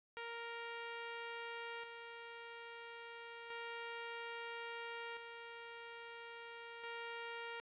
10% pulse tone with tremolo, 466.2 Hz, A#4, in tune, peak -36 dBFS, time 0.17-7.6 s, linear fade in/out 0 ms, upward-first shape square, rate 0.3 Hz, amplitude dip 45%, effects resampled to 8000 Hz + 12-bit

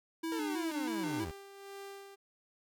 square tone with vibrato, 313.8 Hz, D#4, 15 cents sharp, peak -35 dBFS, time 0.23-1.25 s, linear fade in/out 10 ms, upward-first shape square, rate 3.1 Hz, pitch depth 69 cents each way
sawtooth linear sweep, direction down, 466.2 to 68 Hz, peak -36 dBFS, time 0.32-1.31 s, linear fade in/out 0 ms
sawtooth tone with tremolo, 395.8 Hz, G4, 17 cents sharp, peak -40 dBFS, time 1.04-2.16 s, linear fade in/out 20 ms, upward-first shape sine, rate 1.6 Hz, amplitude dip 55%
effects none

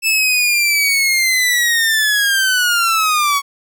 sawtooth linear sweep, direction down, 2637 to 1108.7 Hz, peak -9 dBFS, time 0.02-3.42 s, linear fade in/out 50 ms, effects none

